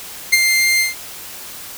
sawtooth tone with ADSR envelope, 2101 Hz, C7, 7 cents sharp, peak -3 dBFS, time 0.32-0.95 s, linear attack 15 ms, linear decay 29 ms, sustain -6 dB, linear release 150 ms, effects white hiss -33 dBFS RMS until 1.77 s

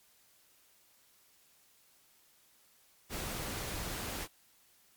pink noise, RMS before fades -39 dBFS, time 3.09-4.28 s, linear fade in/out 50 ms, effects white hiss -66 dBFS RMS until 4.96 s + MP3 96 kbps

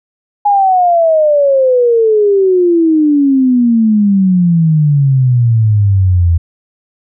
sine exponential sweep, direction down, 830.6 to 82.41 Hz, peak -6 dBFS, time 0.45-6.38 s, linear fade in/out 10 ms, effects none

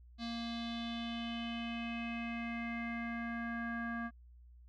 square tone with low-pass filter sweep, 233.1 Hz, A#3, in tune, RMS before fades -40 dBFS, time 0.18-4.11 s, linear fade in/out 50 ms, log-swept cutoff 4200 to 1500 Hz, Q 5.2, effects added 60 Hz sine -55 dBFS peak until 4.68 s

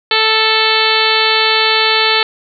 harmonic tone, 440 Hz, A4, in tune, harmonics 1 / 2 / 3 / 4 / 5 / 6 / 7 / 8 / 9 / 10, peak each -19 / -19 / -19 / -19 / -19 / -19 / -19 / -19 / -19 / -19 dBFS, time 0.11-2.23 s, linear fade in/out 2 ms, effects none

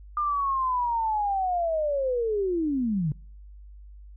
sine linear sweep, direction down, 1210 to 139.9 Hz, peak -23 dBFS, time 0.17-3.12 s, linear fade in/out 2 ms, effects noise-tail reverb RT60 0.5 s tail -25 dB re dry + added 50 Hz sine -43 dBFS peak until 4.16 s

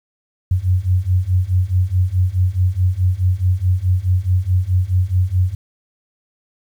sine beating tone pair, 89.3 / 94 Hz, F2 / F#2, +39 / +28 cents, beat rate 4.7 Hz, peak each -17 / -16 dBFS, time 0.51-5.55 s, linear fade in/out 5 ms, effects 8-bit

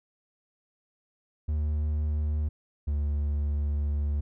triangle tone pair in turn, 75.5 / 72.92 Hz, D2 / D2, +48 / -12 cents, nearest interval minor second, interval 60 cents, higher first, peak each -23 dBFS, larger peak neither, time 1.48-2.49 / 2.87-4.21 s, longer second, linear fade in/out 10 ms, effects none

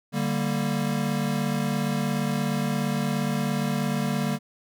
square chord, G minor, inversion second, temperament equal, 146.83 / 196 / 233.1 Hz, D3 / G3 / Bb3, 0 / 0 / 0 cents, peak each -29 dBFS, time 0.12-4.39 s, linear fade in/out 50 ms, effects none

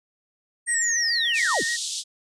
sine linear sweep, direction down, 8740 to 56.8 Hz, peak -22 dBFS, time 0.66-1.64 s, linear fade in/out 50 ms
triangle tone with vibrato, 1864.7 Hz, A#6, in tune, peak -23 dBFS, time 0.67-1.77 s, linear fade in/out 20 ms, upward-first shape square, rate 6.9 Hz, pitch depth 24 cents each way
pink band-pass noise, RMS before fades -30 dBFS, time 1.33-2.04 s, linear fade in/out 50 ms, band 3400 to 9000 Hz, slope 48 dB/octave
effects none

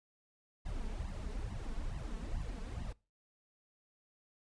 brown noise with flanger, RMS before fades -40 dBFS, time 0.65-2.93 s, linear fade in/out 10 ms, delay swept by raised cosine 1 to 4.6 ms, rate 2.3 Hz, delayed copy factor +0.9, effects noise-tail reverb RT60 0.3 s tail -23 dB re dry + resampled to 22050 Hz

